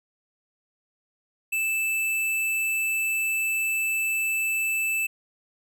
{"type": "tone", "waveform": "square", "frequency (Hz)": 2637, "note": "E7", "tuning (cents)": 0, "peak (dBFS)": -24, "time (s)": [1.52, 5.07], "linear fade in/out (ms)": 10, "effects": []}